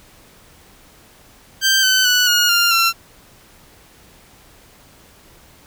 15% pulse tone with pitch steps, 1568 / 1523.4 / 1480 / 1437.9 / 1396.9 / 1357.2 Hz, G6 / G6 / F#6 / F#6 / F6 / F6, 0 / -50 / 0 / -50 / 0 / -50 cents, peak -6 dBFS, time 1.61-2.93 s, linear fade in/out 50 ms, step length 220 ms, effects pink hiss -48 dBFS RMS until 5.66 s

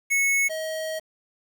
square tone pair in turn, 2200 / 634.3 Hz, C#7 / D#5, -14 / +33 cents, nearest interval octave + minor seventh, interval 2153 cents, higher first, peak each -20 / -28 dBFS, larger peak first, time 0.1-0.49 / 0.49-1 s, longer second, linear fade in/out 20 ms, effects 8-bit

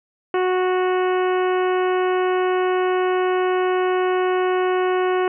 harmonic tone, 368 Hz, F#4, 9 cents flat, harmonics 1 / 2 / 3 / 4 / 5 / 6 / 7 / 8, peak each -18 / -25 / -27 / -31 / -34 / -37 / -38 / -39 dBFS, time 0.34-5.28 s, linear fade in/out 2 ms, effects none

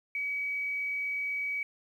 sine tone with quantisation, 2272 Hz, C#7, 42 cents sharp, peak -30 dBFS, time 0.15-1.63 s, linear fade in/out 2 ms, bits 10, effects none

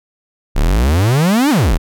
45% pulse exponential two-way sweep, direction up then down, 32 to 313.8 to 32 Hz, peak -10 dBFS, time 0.55-1.78 s, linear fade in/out 20 ms, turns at 1.5 s, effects none

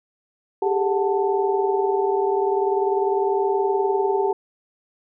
sine tone cluster, 393.5 / 413.9 / 433.4 / 740 / 884 Hz, G4 / G#4 / A4 / F#5 / A5, +7 / -6 / -26 / 0 / +8 cents, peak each -20 / -29 / -29 / -28 / -25 dBFS, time 0.62-4.33 s, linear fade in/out 5 ms, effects none

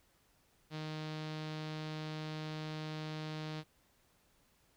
sawtooth tone with low-pass filter, 155.1 Hz, D#3, 5 cents flat, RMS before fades -42 dBFS, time 0.7-3.64 s, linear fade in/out 50 ms, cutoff 4200 Hz, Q 2.2, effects pink hiss -71 dBFS RMS until 4.76 s

